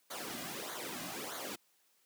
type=noise with flanger; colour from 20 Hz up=pink; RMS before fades=-42 dBFS; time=0.1-1.56 s; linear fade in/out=10 ms; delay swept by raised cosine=0.37 to 2.27 ms; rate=1.6 Hz; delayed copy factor=-0.75; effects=white hiss -72 dBFS RMS until 2.05 s + high-pass 200 Hz 12 dB/octave